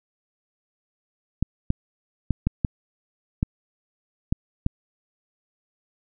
clicks, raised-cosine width 5 ms, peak -8 dBFS, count 8, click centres 1.426 / 1.704 / 2.307 / 2.47 / 2.648 / 3.429 / 4.325 / 4.664 s, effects none

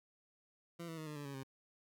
20% pulse tone with pitch steps, 169.7 / 163.16 / 156.88 / 150.84 / 145.03 / 139.44 / 134.07 Hz, F3 / E3 / D#3 / D3 / D3 / C#3 / C3, -49 / -17 / +15 / +47 / -21 / +11 / +43 cents, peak -39 dBFS, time 0.79-1.434 s, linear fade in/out 10 ms, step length 92 ms, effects none

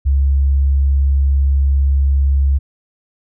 sine tone, 68.8 Hz, C#2, 12 cents flat, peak -10 dBFS, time 0.05-2.59 s, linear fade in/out 20 ms, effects none

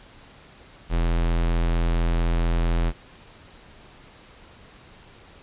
square tone, 42.19 Hz, E1, 41 cents sharp, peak -20 dBFS, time 0.89-2.93 s, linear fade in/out 50 ms, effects pink hiss -49 dBFS RMS until 5.42 s + resampled to 8000 Hz

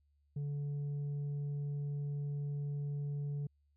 sine tone with tanh clipping, 144 Hz, D3, 34 cents flat, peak -36 dBFS, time 0.36-3.47 s, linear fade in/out 5 ms, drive 3 dB, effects added 72 Hz sine -70 dBFS peak until 3.76 s

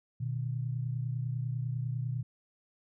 sine tone pair together, 121.1 / 151.12 Hz, B2 / D3, -34 / +50 cents, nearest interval major third, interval 384 cents, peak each -32 / -37 dBFS, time 0.2-2.23 s, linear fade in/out 10 ms, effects none

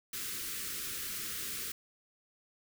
white band-stop noise, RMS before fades -39 dBFS, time 0.13-1.72 s, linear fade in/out 5 ms, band 480 to 1200 Hz, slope 48 dB/octave, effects none

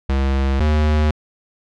square tone pair in turn, 67.5 / 76.16 Hz, C#2 / D#2, -45 / -36 cents, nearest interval major second, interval 209 cents, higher second, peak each -16 / -14 dBFS, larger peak second, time 0.09-0.6 / 0.6-1.11 s, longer neither, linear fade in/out 5 ms, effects low-pass 4000 Hz 12 dB/octave

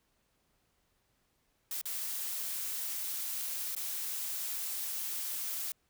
blue noise with dropouts, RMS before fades -37 dBFS, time 1.71-5.72 s, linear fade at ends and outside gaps 2 ms, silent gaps 1.814-1.855 / 3.751-3.764 s, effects pink hiss -75 dBFS RMS until 5.89 s

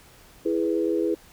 sine chord, E major, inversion none, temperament equal, 329.6 / 415.3 / 493.9 Hz, E4 / G#4 / B4, 0 / 0 / 0 cents, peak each -24 / -26 / -28 dBFS, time 0.45-1.15 s, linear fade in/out 10 ms, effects pink hiss -52 dBFS RMS until 1.32 s

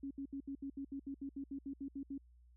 sine tone bursts, 275.7 Hz, C#4, 9 cents flat, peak -40 dBFS, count 15, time 0.03-2.18 s, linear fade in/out 5 ms, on 78 ms, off 70 ms, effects added 60 Hz sine -61 dBFS peak until 2.56 s

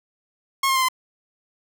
sawtooth tone with pitch steps, 1084 / 1065.4 / 1047.1 / 1029.1 Hz, C#6 / C6 / C6 / C6, -39 / +31 / +1 / -29 cents, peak -14 dBFS, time 0.63-0.886 s, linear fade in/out 5 ms, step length 64 ms, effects none

